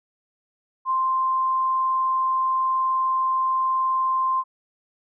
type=tone; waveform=sine; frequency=1046.5 Hz; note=C6; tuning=in tune; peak=-19 dBFS; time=0.85-4.44 s; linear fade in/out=50 ms; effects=none